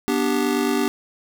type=chord; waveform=square; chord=G major; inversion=first; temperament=just; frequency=245 / 294 / 392 Hz; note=B3 / D4 / G4; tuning=-14 / +2 / 0 cents; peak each=-24 dBFS; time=0.08-0.88 s; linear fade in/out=0 ms; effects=none